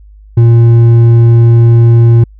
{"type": "tone with hard clipping", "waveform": "sine", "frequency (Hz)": 116.54, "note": "A#2", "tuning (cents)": 0, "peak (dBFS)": -3, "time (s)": [0.37, 2.24], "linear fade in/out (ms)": 5, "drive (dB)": 5, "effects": ["added 51 Hz sine -33 dBFS peak until 2.39 s"]}